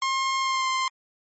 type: tone with pitch glide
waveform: sawtooth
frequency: 1068 to 1047.8 Hz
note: C6 to C6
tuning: +35 to +2 cents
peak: -19 dBFS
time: 0.02-0.88 s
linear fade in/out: 2 ms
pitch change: -33 cents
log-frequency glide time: 0.39-0.69 s
effects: MP3 32 kbps